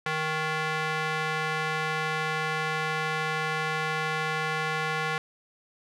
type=tone with band-pass filter; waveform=square; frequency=156.5 Hz; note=D#3; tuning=10 cents sharp; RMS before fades=-29 dBFS; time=0.06-5.18 s; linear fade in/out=2 ms; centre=1700 Hz; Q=1.1; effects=none